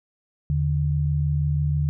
sine tone pair together, 80.4 / 146.69 Hz, E2 / D3, -43 / -2 cents, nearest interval minor seventh, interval 1041 cents, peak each -24 / -21 dBFS, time 0.5-1.89 s, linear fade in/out 0 ms, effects none

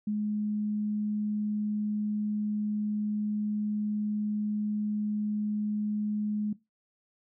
sine tone, 210.2 Hz, G#3, 21 cents sharp, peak -27 dBFS, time 0.07-6.53 s, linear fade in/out 5 ms, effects noise-tail reverb RT60 0.2 s tail -18 dB re dry

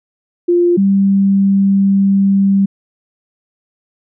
sine tone pair in turn, 349.2 / 196.36 Hz, F4 / G3, 0 / +3 cents, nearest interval minor seventh, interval 997 cents, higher first, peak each -8 dBFS, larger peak neither, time 0.48-0.77 / 0.77-2.66 s, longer second, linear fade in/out 10 ms, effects none

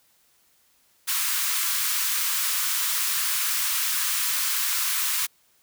white high-pass noise, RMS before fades -25 dBFS, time 1.07-5.27 s, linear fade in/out 20 ms, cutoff 1000 Hz, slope 48 dB/octave, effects white hiss -63 dBFS RMS until 5.62 s

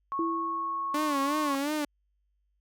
sine tone, 1100 Hz, C#6, 14 cents flat, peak -29 dBFS, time 0.12-1.55 s, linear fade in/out 0 ms
sine tone with exponential decay, 332.1 Hz, E4, 13 cents sharp, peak -26 dBFS, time 0.19-1.21 s, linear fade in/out 2 ms, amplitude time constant 220 ms
sawtooth tone with vibrato, 289.5 Hz, D4, 25 cents flat, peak -24 dBFS, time 0.94-1.85 s, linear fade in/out 5 ms, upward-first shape sine, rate 2.8 Hz, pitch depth 100 cents each way
effects added 50 Hz sine -70 dBFS peak until 2.6 s

